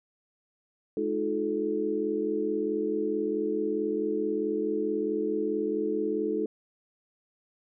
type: tone cluster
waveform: sine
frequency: 211.3 / 309.6 / 354.2 / 432.5 Hz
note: G#3 / D#4 / F4 / A4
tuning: +30 / -9 / +24 / -30 cents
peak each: -36 / -31 / -33 / -29 dBFS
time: 0.97-6.46 s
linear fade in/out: 2 ms
effects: none